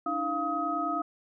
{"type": "tone cluster", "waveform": "sine", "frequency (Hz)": [290.9, 320.6, 696, 1265], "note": ["D4", "E4", "F5", "D#6"], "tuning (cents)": [-16, -48, -6, 28], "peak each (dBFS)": [-35, -36, -33, -30], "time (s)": [0.06, 1.02], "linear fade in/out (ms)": 5, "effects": []}